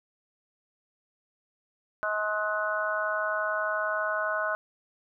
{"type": "harmonic tone", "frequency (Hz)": 211.6, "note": "G#3", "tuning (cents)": 33, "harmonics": [3, 4, 5, 6, 7], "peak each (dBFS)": [-31, -42, -34, -34, -30], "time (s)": [2.03, 4.55], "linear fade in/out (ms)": 0, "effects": []}